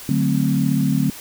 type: chord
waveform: sine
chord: D dominant seventh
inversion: none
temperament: equal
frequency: 146.83 / 185 / 220 / 261.6 Hz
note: D3 / F#3 / A3 / C4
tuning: 0 / 0 / 0 / 0 cents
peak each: -20 / -22 / -22 / -21 dBFS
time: 0.09-1.1 s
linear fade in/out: 2 ms
effects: white hiss -37 dBFS RMS until 1.2 s